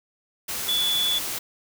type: tone in noise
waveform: sine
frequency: 3441 Hz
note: A7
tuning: 39 cents flat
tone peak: -21 dBFS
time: 0.68-1.19 s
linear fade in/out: 10 ms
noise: white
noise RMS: -30 dBFS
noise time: 0.48-1.39 s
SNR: +6 dB
effects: none